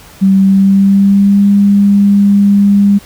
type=tone with pitch glide; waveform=sine; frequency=192.9 to 201.2 Hz; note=G3 to G3; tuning=-28 to +45 cents; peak=-4 dBFS; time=0.21-2.99 s; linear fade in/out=20 ms; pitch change=+73 cents; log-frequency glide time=0.37-1.47 s; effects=pink hiss -37 dBFS RMS until 3.05 s